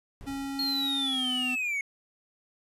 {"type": "noise with exponential decay", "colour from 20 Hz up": "brown", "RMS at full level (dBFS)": -42, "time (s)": [0.21, 1.13], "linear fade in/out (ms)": 0, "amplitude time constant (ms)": 200}
{"type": "tone with pitch glide", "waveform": "square", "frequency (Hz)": [274.8, 252], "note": ["C#4", "B3"], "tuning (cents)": [-15, 35], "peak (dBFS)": -33, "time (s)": [0.26, 1.56], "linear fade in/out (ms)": 20, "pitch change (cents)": -150, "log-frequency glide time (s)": [0.99, 1.27]}
{"type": "linear sweep", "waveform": "triangle", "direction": "down", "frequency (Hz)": [4302, 2172], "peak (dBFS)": -26, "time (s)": [0.59, 1.81], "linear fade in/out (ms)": 2}
{"effects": ["resampled to 32000 Hz"]}